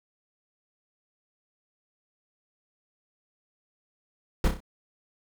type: noise with echo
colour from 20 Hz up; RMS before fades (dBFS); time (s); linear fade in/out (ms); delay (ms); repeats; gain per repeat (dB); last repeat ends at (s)
brown; -21; 4.44-4.48; 2; 31; 4; -6; 4.604
effects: none